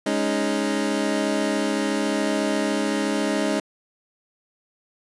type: chord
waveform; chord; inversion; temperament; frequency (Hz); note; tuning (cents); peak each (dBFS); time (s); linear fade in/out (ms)
25% pulse; Ab suspended fourth; none; equal; 207.7 / 277.2 / 311.1; Ab3 / Db4 / Eb4; 0 / 0 / 0; -22; 0.06-3.6; 5
effects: resampled to 24000 Hz